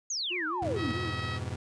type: exponential sweep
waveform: sine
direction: down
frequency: 6810 to 217.4 Hz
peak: -30 dBFS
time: 0.1-0.92 s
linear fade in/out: 5 ms
type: tone with vibrato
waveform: triangle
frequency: 336.9 Hz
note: E4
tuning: 38 cents sharp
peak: -34 dBFS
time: 0.3-1.12 s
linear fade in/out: 20 ms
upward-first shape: sine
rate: 4.6 Hz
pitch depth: 140 cents each way
type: chord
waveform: 40% pulse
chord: F diminished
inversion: none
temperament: just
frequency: 87.31 / 104.77 / 125.72 Hz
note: F2 / Ab2 / Cb3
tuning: 0 / +16 / +31 cents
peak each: -37 dBFS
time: 0.62-1.56 s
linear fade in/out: 5 ms
type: harmonic tone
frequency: 641 Hz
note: E5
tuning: 49 cents flat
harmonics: 2 / 3 / 4 / 5 / 6 / 7 / 8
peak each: -39 / -39 / -45 / -46 / -45 / -49 / -51 dBFS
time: 0.75-1.4 s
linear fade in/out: 50 ms
effects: resampled to 22050 Hz